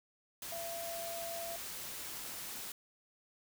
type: tone in noise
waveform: sine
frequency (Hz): 675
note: E5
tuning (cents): +41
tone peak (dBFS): -41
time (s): 0.52-1.56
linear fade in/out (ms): 2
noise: white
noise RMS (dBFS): -44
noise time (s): 0.42-2.72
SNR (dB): 0
effects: none